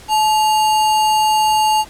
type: tone with sample-and-hold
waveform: sine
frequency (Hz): 863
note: A5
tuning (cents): -34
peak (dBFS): -11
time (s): 0.08-1.85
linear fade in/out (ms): 50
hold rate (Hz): 3675
effects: pink hiss -40 dBFS RMS until 1.89 s + low-pass 11000 Hz 12 dB/octave